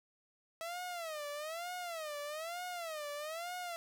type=tone with vibrato; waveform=sawtooth; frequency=648 Hz; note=E5; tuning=30 cents flat; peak=-36 dBFS; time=0.61-3.76 s; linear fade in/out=0 ms; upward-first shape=sine; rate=1.1 Hz; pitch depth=190 cents each way; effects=none